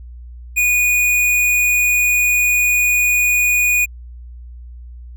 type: tone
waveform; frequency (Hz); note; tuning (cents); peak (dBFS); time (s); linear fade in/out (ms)
square; 2460; D#7; -20; -13; 0.56-3.86; 20
effects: added 60 Hz sine -32 dBFS peak until 5.16 s